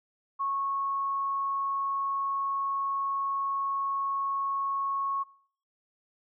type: tone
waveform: sine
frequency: 1100 Hz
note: C#6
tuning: 14 cents flat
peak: -27 dBFS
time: 0.39-5.24 s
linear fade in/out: 20 ms
effects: noise-tail reverb RT60 0.6 s tail -24 dB re dry